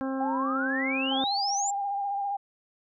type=harmonic tone; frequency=266.3 Hz; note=C4; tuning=31 cents sharp; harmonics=1 / 2 / 3 / 4 / 5 / 6; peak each=-29 / -35 / -39 / -41 / -43 / -45 dBFS; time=0.01-1.24 s; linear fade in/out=0 ms
type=exponential sweep; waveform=sine; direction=up; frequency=773 to 7500 Hz; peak=-28 dBFS; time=0.2-1.71 s; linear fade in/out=10 ms
type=tone with vibrato; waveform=sine; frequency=801 Hz; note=G5; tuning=37 cents sharp; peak=-27 dBFS; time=1.11-2.37 s; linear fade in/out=10 ms; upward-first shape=triangle; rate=15 Hz; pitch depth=37 cents each way
effects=none